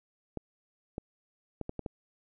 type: clicks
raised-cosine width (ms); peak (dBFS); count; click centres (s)
2; -22; 6; 0.373 / 0.981 / 1.613 / 1.694 / 1.793 / 1.862
effects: none